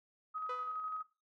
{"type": "tone with tremolo", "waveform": "sine", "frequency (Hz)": 1263, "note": "D#6", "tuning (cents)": 26, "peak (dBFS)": -36, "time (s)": [0.34, 1.03], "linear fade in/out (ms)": 20, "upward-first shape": "square", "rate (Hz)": 12, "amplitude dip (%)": 30}
{"type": "tone with exponential decay", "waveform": "sawtooth", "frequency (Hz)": 497.5, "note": "B4", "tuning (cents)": 13, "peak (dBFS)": -36, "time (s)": [0.49, 0.88], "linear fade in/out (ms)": 5, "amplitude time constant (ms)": 83}
{"effects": ["noise-tail reverb RT60 0.3 s tail -18 dB re dry", "low-pass 3000 Hz 12 dB/octave"]}